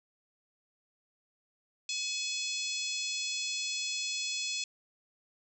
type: harmonic tone with a mistuned harmonic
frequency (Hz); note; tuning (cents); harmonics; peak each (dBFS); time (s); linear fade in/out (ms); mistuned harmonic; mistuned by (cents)
851; G#5; +42; 3 / 4 / 5 / 6 / 7 / 8 / 9; -38 / -39 / -40 / -41 / -41 / -42 / -43; 1.89-4.64; 2; 8; +25
effects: none